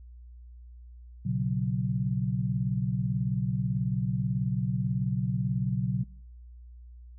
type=chord; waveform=sine; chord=B suspended second; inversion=none; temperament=equal with one note detuned; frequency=120.3 / 138.59 / 185 Hz; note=B2 / C#3 / F#3; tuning=-45 / 0 / 0 cents; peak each=-30 dBFS; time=1.25-6.04 s; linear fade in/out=10 ms; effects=noise-tail reverb RT60 0.6 s tail -22 dB re dry + added 60 Hz sine -45 dBFS peak until 7.18 s